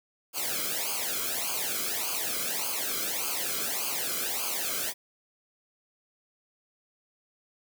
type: noise with flanger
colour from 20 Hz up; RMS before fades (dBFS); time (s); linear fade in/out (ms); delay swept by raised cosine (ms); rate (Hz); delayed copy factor
white; -31; 0.33-4.94; 50; 0.53 to 1.12; 1.7; -0.95
effects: none